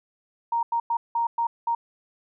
sine tone bursts at uneven times, 932.3 Hz, A#5, in tune, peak -21 dBFS, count 6, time 0.52-0.63 / 0.72-0.8 / 0.9-0.97 / 1.15-1.27 / 1.38-1.47 / 1.67-1.75 s, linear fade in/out 5 ms, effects none

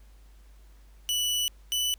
sawtooth tone pair in turn, 2960 / 2979 Hz, F#7 / F#7, 0 / +11 cents, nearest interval unison, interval 11 cents, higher second, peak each -22 dBFS, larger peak neither, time 1.09-1.48 / 1.72-1.94 s, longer first, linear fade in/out 0 ms, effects added 50 Hz sine -50 dBFS peak until 1.98 s + pink hiss -64 dBFS RMS until 1.98 s

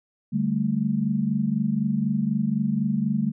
sine chord, D suspended fourth, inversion none, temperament equal, 146.83 / 196 / 220 Hz, D3 / G3 / A3, 0 / 0 / 0 cents, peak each -28 / -25 / -24 dBFS, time 0.32-3.32 s, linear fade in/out 20 ms, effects none

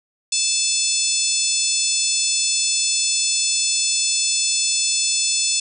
harmonic tone with a mistuned harmonic, 875 Hz, A5, 10 cents flat, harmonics 3 / 4 / 5 / 6 / 7 / 8 / 9 / 10, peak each -28 / -27 / -26 / -24 / -27 / -25 / -25 / -27 dBFS, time 0.32-5.6 s, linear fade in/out 5 ms, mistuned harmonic 5, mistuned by -22 cents, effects none

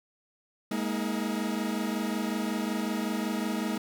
40% pulse chord, Ab suspended second, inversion none, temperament equal with one note detuned, 207.7 / 233.1 / 318.4 Hz, Ab3 / Bb3 / Eb4, 0 / 0 / +40 cents, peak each -31 / -32 / -34 dBFS, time 0.71-3.78 s, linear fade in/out 5 ms, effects none

